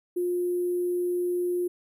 sine tone with sample-and-hold, 354.7 Hz, F4, 27 cents sharp, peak -24 dBFS, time 0.16-1.68 s, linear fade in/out 10 ms, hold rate 11025 Hz, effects none

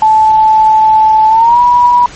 sine tone with pitch glide, 871 to 972 Hz, A5 to B5, -18 to -28 cents, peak -3 dBFS, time 0.02-2.06 s, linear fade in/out 2 ms, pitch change +190 cents, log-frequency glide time 1.28-1.6 s, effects pink hiss -31 dBFS RMS until 2.15 s + MP3 32 kbps

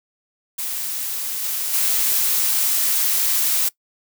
blue noise with level steps, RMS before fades -26 / -24 / -19 dBFS, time 0.58-3.69 s, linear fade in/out 10 ms, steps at 1.42 / 1.73 s, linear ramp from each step 10 ms, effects noise-tail reverb RT60 0.1 s tail -21 dB re dry

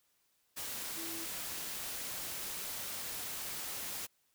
sine tone in noise, 329.6 Hz, E4, in tune, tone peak -46 dBFS, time 0.96-1.26 s, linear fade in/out 20 ms, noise white, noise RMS -41 dBFS, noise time 0.56-4.07 s, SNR -8 dB, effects white hiss -75 dBFS RMS until 4.34 s

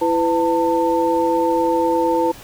sine tone cluster, 333.5 / 502 / 896 Hz, E4 / B4 / A5, +20 / +28 / +31 cents, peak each -19 dBFS, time 0.01-2.32 s, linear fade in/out 10 ms, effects pink hiss -40 dBFS RMS until 2.43 s

